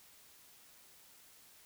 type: silence
effects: white hiss -61 dBFS RMS until 1.65 s